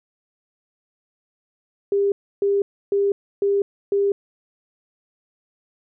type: tone bursts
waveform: sine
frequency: 400.2 Hz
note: G4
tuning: 36 cents sharp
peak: -16 dBFS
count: 5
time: 1.92-4.12 s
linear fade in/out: 2 ms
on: 200 ms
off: 300 ms
effects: none